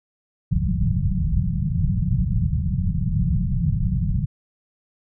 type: low-pass noise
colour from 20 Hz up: white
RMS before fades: -21 dBFS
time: 0.51-4.26 s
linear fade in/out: 10 ms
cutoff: 190 Hz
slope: 96 dB/octave
effects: none